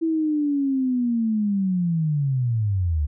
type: linear sweep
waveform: sine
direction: down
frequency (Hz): 329.6 to 70.2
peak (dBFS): -19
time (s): 0.01-3.07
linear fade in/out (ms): 20
effects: none